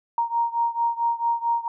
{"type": "beating tone pair", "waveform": "sine", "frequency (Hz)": [932.3, 936.8], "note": ["A#5", "A#5"], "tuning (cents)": [0, 8], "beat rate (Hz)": 4.5, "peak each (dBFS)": [-23, -25], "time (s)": [0.18, 1.68], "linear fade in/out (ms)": 2, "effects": []}